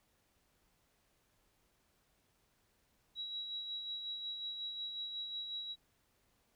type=tone with tremolo; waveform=sine; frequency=3880 Hz; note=B7; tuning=31 cents flat; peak=-38 dBFS; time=3.15-5.76 s; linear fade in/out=50 ms; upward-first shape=sine; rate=5.5 Hz; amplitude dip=40%; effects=pink hiss -75 dBFS RMS until 6.55 s